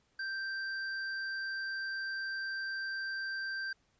square tone, 1568 Hz, G6, in tune, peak -36 dBFS, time 0.19-3.73 s, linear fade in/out 5 ms, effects pink hiss -73 dBFS RMS until 3.99 s + resampled to 16000 Hz

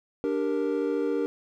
triangle chord, G minor, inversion second, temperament equal, 293.7 / 392 / 466.2 Hz, D4 / G4 / Bb4, 0 / 0 / 0 cents, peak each -27 / -28 / -26 dBFS, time 0.24-1.26 s, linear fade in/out 0 ms, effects none

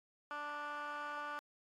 15% pulse tone with band-pass filter, 293.7 Hz, D4, in tune, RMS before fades -43 dBFS, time 0.31-1.39 s, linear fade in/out 0 ms, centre 1400 Hz, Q 2.9, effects AAC 64 kbps

